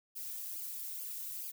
violet noise with flanger, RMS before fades -42 dBFS, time 0.15-1.52 s, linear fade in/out 20 ms, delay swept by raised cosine 0.51 to 2.61 ms, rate 2.3 Hz, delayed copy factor -0.85, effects none

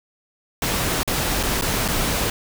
pink noise with dropouts, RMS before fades -22 dBFS, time 0.62-2.3 s, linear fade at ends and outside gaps 2 ms, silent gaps 1.032-1.076 / 1.43-1.434 / 1.612-1.621 / 1.88-1.885 s, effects none

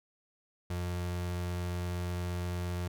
35% pulse tone, 88.5 Hz, F2, 23 cents sharp, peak -31 dBFS, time 0.7-2.88 s, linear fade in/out 5 ms, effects none

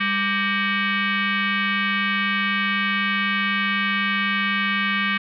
sine tone with frequency modulation, 200 Hz, G3, 35 cents sharp, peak -19 dBFS, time 0-5.18 s, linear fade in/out 10 ms, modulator 688 Hz, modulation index 3.9, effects none

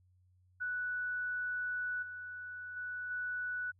sine tone with level steps, 1480 Hz, F#6, in tune, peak -34 / -42 / -38 / -35 dBFS, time 0.6-3.72 s, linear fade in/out 20 ms, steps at 2.02 / 2.76 / 3.1 s, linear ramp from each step 10 ms, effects added 91 Hz sine -65 dBFS peak until 3.79 s

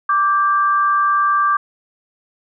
sine tone pair together, 1170 / 1589 Hz, D6 / G6, -7 / +23 cents, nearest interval perfect fourth, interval 530 cents, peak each -13 / -21 dBFS, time 0.09-1.57 s, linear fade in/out 5 ms, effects none

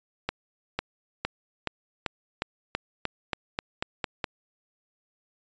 accelerating click train, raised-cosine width 0.3 ms, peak -11 dBFS, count 13, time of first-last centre 0.29-4.242 s, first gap 500 ms, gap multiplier 0.92, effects resampled to 16000 Hz

